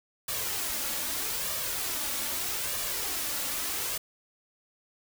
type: noise with flanger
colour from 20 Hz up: white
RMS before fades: -32 dBFS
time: 0.28-3.98 s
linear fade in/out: 5 ms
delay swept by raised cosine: 1.7 to 3.6 ms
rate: 0.8 Hz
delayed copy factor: +0.5
effects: none